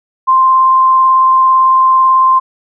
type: tone with vibrato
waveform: sine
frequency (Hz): 1046.5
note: C6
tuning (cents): 0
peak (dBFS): -5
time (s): 0.27-2.4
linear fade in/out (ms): 20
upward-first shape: triangle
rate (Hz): 18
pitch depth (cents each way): 9
effects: none